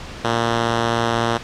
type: tone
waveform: 5% pulse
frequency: 116.2 Hz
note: A#2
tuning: 5 cents flat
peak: -6 dBFS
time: 0.24-1.38 s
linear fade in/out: 10 ms
effects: pink hiss -34 dBFS RMS until 1.43 s + low-pass 5000 Hz 12 dB/octave